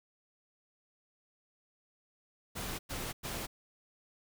pink noise bursts, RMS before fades -39 dBFS, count 3, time 2.55-3.47 s, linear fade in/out 20 ms, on 240 ms, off 100 ms, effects none

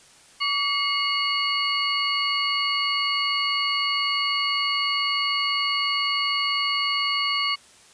sine tone cluster, 1143 / 2163 / 2886 / 4450 Hz, D6 / C#7 / F#7 / C#8, -47 / -43 / -44 / +6 cents, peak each -27 dBFS, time 0.4-7.56 s, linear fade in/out 20 ms, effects white hiss -52 dBFS RMS until 7.93 s + resampled to 22050 Hz

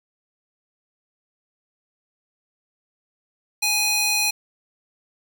square tone with high-pass filter, 830.6 Hz, G#5, in tune, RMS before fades -21 dBFS, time 3.62-4.31 s, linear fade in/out 10 ms, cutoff 2800 Hz, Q 0.88, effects none

